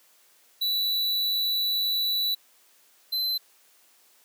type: tone pair in turn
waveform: square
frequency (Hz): 3951 / 4062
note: B7 / B7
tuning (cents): 0 / +48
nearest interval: unison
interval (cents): 48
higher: second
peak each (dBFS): -24 / -25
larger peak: first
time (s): 0.61-2.35 / 3.12-3.38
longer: first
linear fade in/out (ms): 10
effects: white hiss -60 dBFS RMS until 4.24 s + high-pass 300 Hz 12 dB/octave